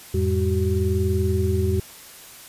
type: tone cluster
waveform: sine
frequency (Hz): 85.6 / 106.2 / 198.7 / 377.9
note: F2 / G#2 / G3 / F#4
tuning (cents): -34 / +39 / +24 / +37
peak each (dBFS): -21 / -26 / -28 / -24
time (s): 0.14-1.8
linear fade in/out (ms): 5
effects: white hiss -43 dBFS RMS until 2.48 s + resampled to 32000 Hz